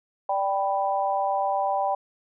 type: chord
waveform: sine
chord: G major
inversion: second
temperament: equal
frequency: 587.3 / 784 / 987.8 Hz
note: D5 / G5 / B5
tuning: 0 / 0 / 0 cents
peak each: -28 / -24 / -29 dBFS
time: 0.29-1.95 s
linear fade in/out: 5 ms
effects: none